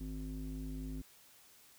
square tone with low-pass filter, 51.91 Hz, G#1, in tune, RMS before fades -42 dBFS, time 0-1.02 s, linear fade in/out 10 ms, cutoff 270 Hz, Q 3.8, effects white hiss -62 dBFS RMS until 1.78 s

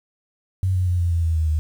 sine tone with pitch steps, 94 / 91.43 / 88.93 / 86.5 / 84.13 / 81.83 / 79.59 / 77.42 Hz, F#2 / F#2 / F2 / F2 / E2 / E2 / D#2 / D#2, +28 / -20 / +32 / -16 / +36 / -12 / +40 / -8 cents, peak -17 dBFS, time 0.63-1.59 s, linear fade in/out 0 ms, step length 120 ms, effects 8-bit

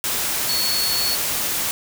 sine tone in noise, 4399 Hz, C#8, 14 cents flat, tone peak -21 dBFS, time 0.49-1.15 s, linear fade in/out 0 ms, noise white, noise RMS -23 dBFS, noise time 0.04-1.71 s, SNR -1 dB, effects none

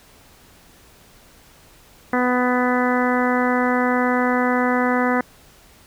harmonic tone, 249 Hz, B3, 14 cents sharp, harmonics 1 / 2 / 3 / 4 / 5 / 6 / 7 / 8, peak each -20 / -23 / -25 / -26 / -27 / -28 / -28 / -29 dBFS, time 2.13-5.21 s, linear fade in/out 2 ms, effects pink hiss -50 dBFS RMS until 5.86 s

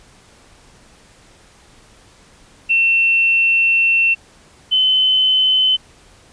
sine tone pair in turn, 2700 / 3046 Hz, E7 / F#7, +41 / +50 cents, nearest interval major second, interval 209 cents, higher second, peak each -11 dBFS, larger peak neither, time 2.69-4.15 / 4.71-5.77 s, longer first, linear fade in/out 20 ms, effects pink hiss -48 dBFS RMS until 6.32 s + resampled to 22050 Hz

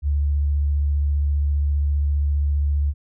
sine tone with vibrato, 72.2 Hz, D2, 29 cents flat, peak -17 dBFS, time 0.02-2.94 s, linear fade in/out 50 ms, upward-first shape triangle, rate 15 Hz, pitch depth 23 cents each way, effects none

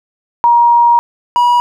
sine / triangle tone pair in turn, 947 / 966.9 Hz, A#5 / B5, +27 / -37 cents, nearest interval unison, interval 36 cents, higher second, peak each -5 dBFS, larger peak neither, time 0.44-0.99 / 1.36-1.6 s, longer first, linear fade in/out 0 ms, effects none

